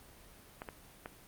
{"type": "clicks", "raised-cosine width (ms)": 0.5, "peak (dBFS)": -26, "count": 3, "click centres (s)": [0.619, 0.688, 1.059], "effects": ["pink hiss -57 dBFS RMS until 1.27 s", "Opus 32 kbps"]}